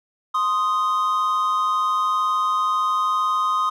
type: tone pair together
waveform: triangle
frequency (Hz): 1046.5 / 1244.5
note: C6 / D#6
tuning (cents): 0 / 0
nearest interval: minor third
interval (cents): 300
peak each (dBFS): -21 / -18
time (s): 0.34-3.7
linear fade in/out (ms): 10
effects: none